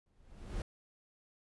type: noise with exponential growth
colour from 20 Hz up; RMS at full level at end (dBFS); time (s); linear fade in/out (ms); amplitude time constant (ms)
brown; -34; 0.06-0.62; 2; 120
effects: resampled to 24000 Hz